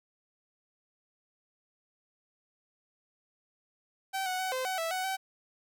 sawtooth tone with pitch steps, 770 / 739 / 751 / 516 / 752 / 657 / 745 / 765 Hz, G5 / F#5 / F#5 / C5 / F#5 / E5 / F#5 / G5, -31 / -2 / +26 / -24 / +28 / -6 / +12 / -42 cents, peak -27 dBFS, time 4.13-5.17 s, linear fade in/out 20 ms, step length 130 ms, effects none

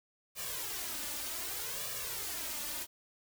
white noise with flanger, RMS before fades -39 dBFS, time 0.35-2.87 s, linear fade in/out 50 ms, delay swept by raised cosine 1.7 to 3.4 ms, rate 0.65 Hz, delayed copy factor +0.8, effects none

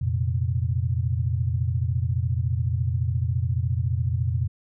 sine chord, F suspended fourth, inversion none, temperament equal, 87.31 / 116.54 / 130.81 Hz, F2 / Bb2 / C3, 0 / 0 / 0 cents, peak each -25 / -25 / -28 dBFS, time 0.01-4.48 s, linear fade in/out 10 ms, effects none

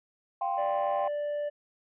sine chord, F suspended second, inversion none, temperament just, 698.5 / 785.8 / 1047.7 Hz, F5 / G5 / C6, 0 / +4 / +2 cents, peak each -32 / -29 / -34 dBFS, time 0.41-1.08 s, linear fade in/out 5 ms
triangle tone, 587.3 Hz, D5, in tune, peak -27 dBFS, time 0.57-1.5 s, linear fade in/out 20 ms
effects tanh soft clip ceiling -19 dBFS + resampled to 8000 Hz

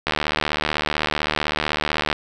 click train, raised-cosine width 0.3 ms, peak -4 dBFS, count 157, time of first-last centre 0.07-2.128 s, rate 75.8 Hz, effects none

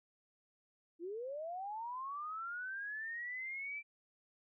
sine linear sweep, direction up, 320.9 to 2349 Hz, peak -40 dBFS, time 0.99-3.83 s, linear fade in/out 50 ms, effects none

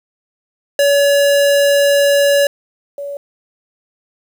square / sine tone pair in turn, 567 / 567 Hz, C#5 / C#5, +39 / +39 cents, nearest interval unison, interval 0 cents, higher neither, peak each -10 / -22 dBFS, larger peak first, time 0.79-2.47 / 2.98-3.17 s, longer first, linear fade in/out 2 ms, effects 8-bit

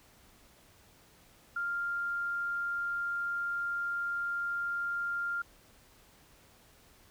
sine tone, 1396.9 Hz, F6, in tune, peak -31 dBFS, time 1.56-5.42 s, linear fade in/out 5 ms, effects pink hiss -61 dBFS RMS until 7.1 s

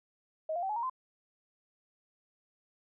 sine tone with pitch steps, 632 / 697.2 / 769.1 / 848.5 / 936.1 / 1032.6 Hz, D#5 / F5 / G5 / G#5 / A#5 / C6, +27 / -3 / -33 / +37 / +7 / -23 cents, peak -31 dBFS, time 0.49-0.898 s, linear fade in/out 5 ms, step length 68 ms, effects none

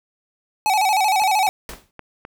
square tone with vibrato, 805 Hz, G5, 46 cents sharp, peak -16 dBFS, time 0.66-1.49 s, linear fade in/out 0 ms, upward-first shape square, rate 13 Hz, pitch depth 100 cents each way
click train, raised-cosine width 0.5 ms, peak -20 dBFS, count 5, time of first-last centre 1.22-2.251 s, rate 3.88 Hz
pink noise with exponential decay, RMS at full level -30 dBFS, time 1.69-1.91 s, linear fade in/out 1 ms, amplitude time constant 46 ms
effects none

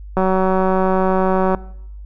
click train, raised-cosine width 1 ms, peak -4 dBFS, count 260, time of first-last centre 0.17-1.548 s, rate 188 Hz, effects noise-tail reverb RT60 0.8 s tail -21 dB re dry + added 50 Hz sine -31 dBFS peak until 2.05 s

